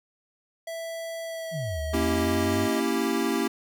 square tone with pitch glide, 660 to 629.1 Hz, E5 to D#5, +2 to +19 cents, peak -33 dBFS, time 0.67-2.8 s, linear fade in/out 5 ms, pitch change -83 cents, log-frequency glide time 1.23-2.27 s
sine exponential two-way sweep, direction down then up, 181.1 to 73.4 to 99.5 Hz, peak -29 dBFS, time 1.51-2.69 s, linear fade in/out 50 ms, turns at 1.8 s
square chord, A# diminished seventh, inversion none, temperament equal, 233.1 / 277.2 / 329.6 / 392 Hz, A#3 / C#4 / E4 / G4, 0 / 0 / 0 / 0 cents, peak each -30 dBFS, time 1.93-3.48 s, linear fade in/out 10 ms
effects none

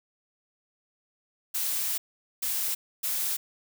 blue noise bursts at uneven times, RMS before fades -29 dBFS, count 3, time 1.54-1.98 / 2.42-2.75 / 3.03-3.37 s, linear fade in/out 10 ms, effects none

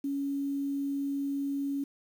sine tone with quantisation, 279.4 Hz, C#4, 14 cents sharp, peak -29 dBFS, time 0.04-1.84 s, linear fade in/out 5 ms, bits 9, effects none

